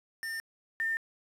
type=tone pair in turn; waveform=square / sine; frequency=1806 / 1806 Hz; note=A6 / A6; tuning=+45 / +45 cents; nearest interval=unison; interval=0 cents; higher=neither; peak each=-35 / -28 dBFS; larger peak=second; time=0.23-0.4 / 0.8-0.97 s; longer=neither; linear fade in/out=0 ms; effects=resampled to 32000 Hz + 9-bit